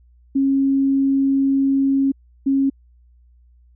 sine tone bursts at uneven times, 272.5 Hz, C#4, 29 cents flat, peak -14 dBFS, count 2, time 0.35-2.12 / 2.46-2.7 s, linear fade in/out 10 ms, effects added 60 Hz sine -49 dBFS peak until 3.75 s

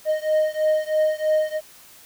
triangle beating tone pair, 618 / 621.1 Hz, D#5 / D#5, -12 / -3 cents, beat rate 3.1 Hz, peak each -19 / -20 dBFS, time 0.05-1.61 s, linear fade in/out 50 ms, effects white hiss -48 dBFS RMS until 2.05 s

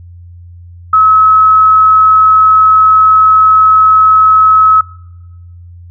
sine tone, 1287 Hz, E6, 42 cents flat, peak -3 dBFS, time 0.93-4.81 s, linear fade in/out 5 ms, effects noise-tail reverb RT60 1.0 s tail -21 dB re dry + added 87 Hz sine -30 dBFS peak until 5.9 s

